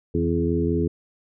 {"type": "harmonic tone with a mistuned harmonic", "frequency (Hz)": 84.7, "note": "E2", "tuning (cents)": 48, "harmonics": [1, 2, 3, 4, 5], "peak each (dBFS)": [-26, -26, -26, -26, -26], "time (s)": [0.14, 0.88], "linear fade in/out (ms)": 10, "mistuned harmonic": 2, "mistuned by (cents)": -57, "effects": []}